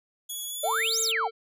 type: tone with pitch glide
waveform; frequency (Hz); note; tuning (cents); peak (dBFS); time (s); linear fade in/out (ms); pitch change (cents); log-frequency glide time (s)
5% pulse; 3377 to 3704; G#7 to A#7; +28 to -12; -25; 0.29-1.12; 10; +160; 0.49-0.96
type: harmonic tone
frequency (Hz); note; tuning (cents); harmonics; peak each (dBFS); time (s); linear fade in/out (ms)
449.9; A4; +39; 1 / 3 / 5 / 7 / 9 / 10; -34 / -44 / -48 / -51 / -53 / -54; 0.63-1.31; 20
type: exponential two-way sweep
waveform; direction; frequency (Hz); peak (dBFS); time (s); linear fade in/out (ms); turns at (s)
sine; up then down; 560 to 7790 to 678; -24; 0.63-1.28; 10; 1.01
effects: resampled to 32000 Hz